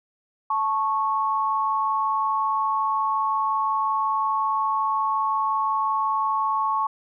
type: tone pair together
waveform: sine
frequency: 877 / 1102.5 Hz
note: A5 / C#6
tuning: -6 / -10 cents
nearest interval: major third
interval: 396 cents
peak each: -25 / -22 dBFS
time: 0.5-6.87 s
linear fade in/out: 5 ms
effects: none